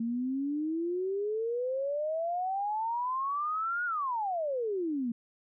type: exponential two-way sweep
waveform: sine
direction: up then down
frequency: 226.1 to 1464 to 226.1 Hz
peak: -29 dBFS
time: 0-5.12 s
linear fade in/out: 5 ms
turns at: 3.85 s
effects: none